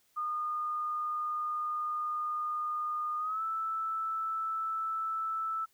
sine tone with pitch glide, 1222 to 1317.3 Hz, D#6 to E6, -32 to -2 cents, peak -31 dBFS, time 0.16-5.66 s, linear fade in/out 20 ms, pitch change +130 cents, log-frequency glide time 3.18-3.42 s, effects white hiss -70 dBFS RMS until 5.73 s

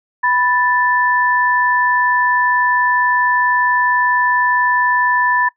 sine tone pair together, 987.8 / 1760 Hz, B5 / A6, 0 / 0 cents, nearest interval minor seventh, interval 1000 cents, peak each -15 dBFS, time 0.23-5.49 s, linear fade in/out 10 ms, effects noise-tail reverb RT60 0.1 s tail -20 dB re dry

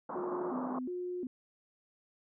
white band-pass noise, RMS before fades -40 dBFS, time 0.09-0.79 s, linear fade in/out 5 ms, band 170 to 1200 Hz, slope 48 dB/octave
sine tone with vibrato, 301.9 Hz, D4, 48 cents sharp, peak -35 dBFS, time 0.16-1.27 s, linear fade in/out 2 ms, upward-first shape square, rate 1.4 Hz, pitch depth 300 cents each way
effects none

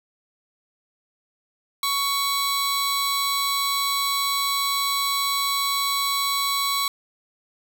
sawtooth tone pair together, 1115 / 3978 Hz, C#6 / B7, +10 / +12 cents, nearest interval octave + minor seventh, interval 2202 cents, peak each -20 / -22 dBFS, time 1.83-6.88 s, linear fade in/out 2 ms, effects none

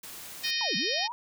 white noise, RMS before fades -43 dBFS, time 0.03-0.51 s, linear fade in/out 5 ms
harmonic tone, 618 Hz, D#5, 12 cents flat, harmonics 3 / 4 / 5 / 6 / 7 / 8 / 9, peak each -35 / -35 / -35 / -35 / -35 / -35 / -35 dBFS, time 0.43-1.08 s, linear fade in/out 20 ms
sine linear two-way sweep, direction down then up, 987.8 to 160.7 to 987.8 Hz, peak -33 dBFS, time 0.61-1.12 s, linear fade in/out 0 ms, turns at 0.76 s
effects none

